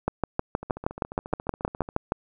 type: two click trains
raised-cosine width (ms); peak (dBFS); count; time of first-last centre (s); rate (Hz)
1; -9 / -22; 14 / 19; 0.08-2.121 / 0.63-1.889; 6.37 / 14.3
effects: none